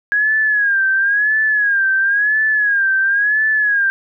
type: tone with vibrato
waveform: sine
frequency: 1649 Hz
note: G#6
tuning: 13 cents flat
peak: -12 dBFS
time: 0.12-3.9 s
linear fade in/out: 0 ms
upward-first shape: sine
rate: 0.97 Hz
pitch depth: 100 cents each way
effects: none

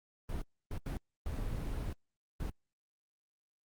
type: noise bursts at uneven times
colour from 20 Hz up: brown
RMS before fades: -37 dBFS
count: 5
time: 0.29-0.42 / 0.71-0.78 / 0.86-0.97 / 1.26-1.93 / 2.4-2.5 s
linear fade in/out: 2 ms
effects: Opus 24 kbps

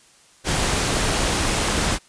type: noise with amplitude modulation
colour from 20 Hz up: pink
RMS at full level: -19 dBFS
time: 0.44-1.99 s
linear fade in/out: 50 ms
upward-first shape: sine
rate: 257 Hz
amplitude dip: 45%
effects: white hiss -53 dBFS RMS until 2.08 s + resampled to 22050 Hz

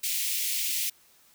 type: high-pass noise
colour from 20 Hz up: white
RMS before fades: -29 dBFS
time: 0.03-0.9 s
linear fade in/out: 10 ms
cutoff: 2100 Hz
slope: 48 dB/octave
effects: white hiss -60 dBFS RMS until 1.34 s

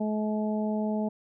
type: harmonic tone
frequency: 213.8 Hz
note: A3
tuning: 49 cents flat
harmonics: 1 / 2 / 3 / 4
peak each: -27 / -35 / -34 / -39 dBFS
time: 0-1.09 s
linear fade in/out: 10 ms
effects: none

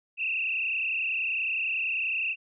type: tone with frequency modulation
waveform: sine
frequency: 2637 Hz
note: E7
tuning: in tune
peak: -26 dBFS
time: 0.17-2.36 s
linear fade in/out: 50 ms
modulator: 30.7 Hz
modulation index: 3.9
effects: none

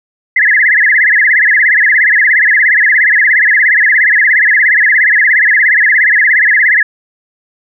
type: tone with vibrato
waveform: sine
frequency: 1864.7 Hz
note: A#6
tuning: in tune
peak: -5 dBFS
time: 0.36-6.83 s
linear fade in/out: 5 ms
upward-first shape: sine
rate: 17 Hz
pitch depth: 200 cents each way
effects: none

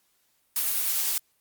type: noise with tremolo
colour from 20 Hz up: blue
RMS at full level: -25 dBFS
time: 0.56-1.18 s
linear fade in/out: 2 ms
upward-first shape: triangle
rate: 10 Hz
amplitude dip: 25%
effects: white hiss -69 dBFS RMS until 1.4 s + Opus 48 kbps

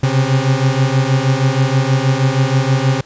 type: beating tone pair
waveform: 40% pulse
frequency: 129.9 / 136.2 Hz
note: C3 / C#3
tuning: -12 / -30 cents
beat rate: 6.3 Hz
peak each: -14 dBFS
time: 0.03-3.01 s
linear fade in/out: 5 ms
effects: pink hiss -45 dBFS RMS until 3.05 s + resampled to 16000 Hz

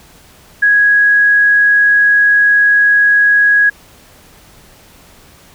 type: tone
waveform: sine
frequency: 1661.2 Hz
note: G#6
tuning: in tune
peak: -6 dBFS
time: 0.62-3.7 s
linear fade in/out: 10 ms
effects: pink hiss -43 dBFS RMS until 5.54 s

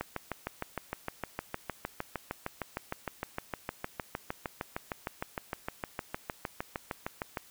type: click train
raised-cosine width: 0.5 ms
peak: -18 dBFS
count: 49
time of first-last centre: 0.01-7.372 s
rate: 6.52 Hz
effects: white hiss -57 dBFS RMS until 7.5 s

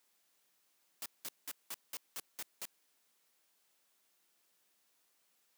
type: noise bursts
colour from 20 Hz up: white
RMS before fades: -42 dBFS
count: 8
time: 1.02-2.654 s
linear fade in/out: 0 ms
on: 38 ms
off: 190 ms
effects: white hiss -75 dBFS RMS until 5.57 s + high-pass 200 Hz 12 dB/octave

